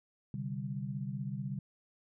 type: chord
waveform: sine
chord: C suspended second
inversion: none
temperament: equal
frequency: 130.81 / 146.83 / 196 Hz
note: C3 / D3 / G3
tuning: 0 / 0 / 0 cents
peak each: -39 / -40 / -40 dBFS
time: 0.34-1.59 s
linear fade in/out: 2 ms
effects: none